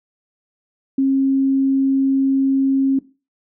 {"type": "tone", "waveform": "sine", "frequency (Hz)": 270, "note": "C#4", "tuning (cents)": -45, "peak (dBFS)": -13, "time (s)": [0.98, 2.99], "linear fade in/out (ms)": 5, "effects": ["noise-tail reverb RT60 0.3 s tail -18 dB re dry"]}